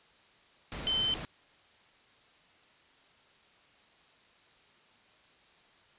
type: tone in noise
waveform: sine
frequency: 3080 Hz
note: G7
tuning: 31 cents flat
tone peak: -27 dBFS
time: 0.87-1.14 s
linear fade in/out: 0 ms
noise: pink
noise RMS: -40 dBFS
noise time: 0.72-1.25 s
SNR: +10 dB
effects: white hiss -62 dBFS RMS until 5.98 s + resampled to 8000 Hz